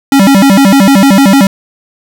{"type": "tone with vibrato", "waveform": "square", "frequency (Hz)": 231.5, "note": "A#3", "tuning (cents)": -12, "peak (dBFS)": -3, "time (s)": [0.12, 1.47], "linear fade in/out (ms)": 2, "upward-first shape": "square", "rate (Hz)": 6.6, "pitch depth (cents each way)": 300, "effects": []}